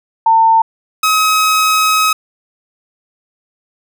sine / sawtooth tone pair in turn, 900 / 1272.8 Hz, A5 / D#6, +39 / +39 cents, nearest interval tritone, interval 600 cents, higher second, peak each -6 dBFS, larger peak neither, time 0.26-0.62 / 1.03-2.13 s, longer second, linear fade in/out 5 ms, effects none

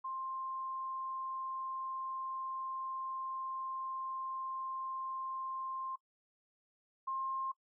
sine tone pair in turn, 1054 / 1061.9 Hz, C6 / C6, +12 / +25 cents, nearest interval unison, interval 13 cents, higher second, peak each -38 / -35 dBFS, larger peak second, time 0.04-5.96 / 7.07-7.52 s, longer first, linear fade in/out 10 ms, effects noise-tail reverb RT60 0.1 s tail -19 dB re dry

